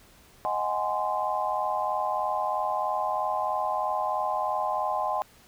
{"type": "chord", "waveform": "sine", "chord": "Ab dominant seventh", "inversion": "second", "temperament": "just", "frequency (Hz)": [623, 747.5, 830.6, 1038.3], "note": ["Eb5", "Gb5", "Ab5", "C6"], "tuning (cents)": [2, 17, 0, -14], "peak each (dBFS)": [-32, -31, -30, -30], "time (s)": [0.45, 5.22], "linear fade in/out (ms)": 0, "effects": ["pink hiss -56 dBFS RMS until 5.47 s"]}